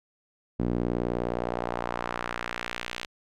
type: tone with band-pass filter sweep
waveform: sawtooth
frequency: 59.6 Hz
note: A#1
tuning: 39 cents sharp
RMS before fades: -31 dBFS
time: 0.59-3.06 s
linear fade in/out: 10 ms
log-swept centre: 250 to 3200 Hz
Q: 1.2
effects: none